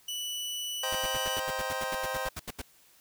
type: tone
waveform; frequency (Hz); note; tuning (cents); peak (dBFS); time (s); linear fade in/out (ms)
sawtooth; 2963; F#7; +2; -30; 0.08-1.4; 5
type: chord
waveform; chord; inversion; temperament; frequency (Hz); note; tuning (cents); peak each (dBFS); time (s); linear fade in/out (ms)
25% pulse; C minor seventh; none; just; 523.3 / 627.9 / 784.9 / 941.9; C5 / Eb5 / G5 / Bb5; 0 / +16 / +2 / +18; -31 / -36 / -34 / -37; 0.83-2.29; 5
type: noise bursts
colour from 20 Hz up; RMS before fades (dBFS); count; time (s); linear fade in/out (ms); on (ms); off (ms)
pink; -37; 16; 0.92-2.618; 5; 33; 78
effects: white hiss -61 dBFS RMS until 3 s